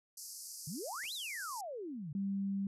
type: band-pass noise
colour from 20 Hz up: pink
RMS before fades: -48 dBFS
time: 0.17-1.61 s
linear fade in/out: 5 ms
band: 4700 to 13000 Hz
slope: 96 dB/octave
type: exponential two-way sweep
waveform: sine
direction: up then down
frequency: 135.1 to 4193 to 135.1 Hz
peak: -40 dBFS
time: 0.67-2.13 s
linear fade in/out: 5 ms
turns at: 1.13 s
type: clicks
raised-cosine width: 0.2 ms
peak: -39 dBFS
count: 2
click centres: 1.037 / 1.053 s
type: tone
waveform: sine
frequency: 196.8 Hz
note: G3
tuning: 7 cents sharp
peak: -33 dBFS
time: 2.15-2.67 s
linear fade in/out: 2 ms
effects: none